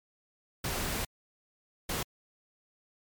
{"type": "noise bursts at uneven times", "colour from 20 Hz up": "pink", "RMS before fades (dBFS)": -33, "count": 2, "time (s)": [[0.64, 1.05], [1.89, 2.03]], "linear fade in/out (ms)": 5, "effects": ["MP3 96 kbps"]}